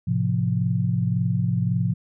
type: chord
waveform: sine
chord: F major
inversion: first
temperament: just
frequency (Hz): 109.13 / 130.96 / 174.61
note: A2 / C3 / F3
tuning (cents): -14 / +2 / 0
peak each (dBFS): -24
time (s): 0.07-1.94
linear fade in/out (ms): 10
effects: none